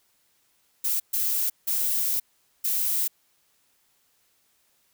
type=noise bursts at uneven times; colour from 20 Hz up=violet; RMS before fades=-25 dBFS; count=4; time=0.84-1 / 1.13-1.5 / 1.67-2.2 / 2.64-3.08 s; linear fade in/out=10 ms; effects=white hiss -67 dBFS RMS until 4.93 s